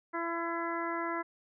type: harmonic tone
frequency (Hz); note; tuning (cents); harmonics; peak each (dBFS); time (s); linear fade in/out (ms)
336.4; E4; +35; 1 / 2 / 3 / 4 / 5 / 6; -37 / -40 / -37 / -39 / -42 / -43; 0.13-1.23; 20
effects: none